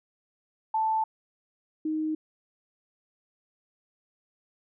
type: tone pair in turn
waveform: sine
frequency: 880 / 311.7 Hz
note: A5 / D#4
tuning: 0 / +3 cents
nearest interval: octave + tritone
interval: 1797 cents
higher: first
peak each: -23 / -26 dBFS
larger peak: first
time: 0.74-1.04 / 1.85-2.15 s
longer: neither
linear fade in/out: 5 ms
effects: none